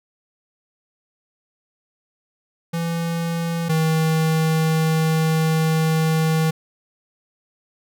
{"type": "tone pair in turn", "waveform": "square", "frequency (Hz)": [167.5, 159.47], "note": ["E3", "D#3"], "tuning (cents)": [28, 43], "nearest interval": "minor second", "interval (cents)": 85, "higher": "first", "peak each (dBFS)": [-22, -17], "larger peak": "second", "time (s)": [[2.73, 3.69], [3.69, 6.51]], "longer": "second", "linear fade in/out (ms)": 10, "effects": []}